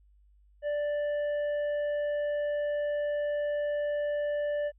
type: tone with tanh clipping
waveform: triangle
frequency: 587.3 Hz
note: D5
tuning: in tune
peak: -29 dBFS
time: 0.62-4.72 s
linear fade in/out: 50 ms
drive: 11 dB
effects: added 50 Hz sine -58 dBFS peak until 4.78 s + resampled to 8000 Hz